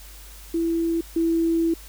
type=tone pair in turn; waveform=sine; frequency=332.7 / 330.9 Hz; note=E4 / E4; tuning=+16 / +7 cents; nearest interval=unison; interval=9 cents; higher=first; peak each=-20 / -18 dBFS; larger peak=second; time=0.54-1.01 / 1.16-1.74 s; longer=second; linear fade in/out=5 ms; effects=added 50 Hz sine -42 dBFS peak until 1.88 s + white hiss -46 dBFS RMS until 1.88 s